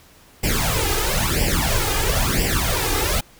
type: noise with flanger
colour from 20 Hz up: pink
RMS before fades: -20 dBFS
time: 0.43-3.21 s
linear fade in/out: 10 ms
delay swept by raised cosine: 0.38 to 2.48 ms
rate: 1 Hz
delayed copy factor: +0.85
effects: pink hiss -50 dBFS RMS until 3.39 s